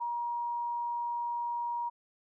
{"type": "tone", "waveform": "sine", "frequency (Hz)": 950, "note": "A#5", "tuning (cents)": 33, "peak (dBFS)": -31, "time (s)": [0, 1.9], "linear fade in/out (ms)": 20, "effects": []}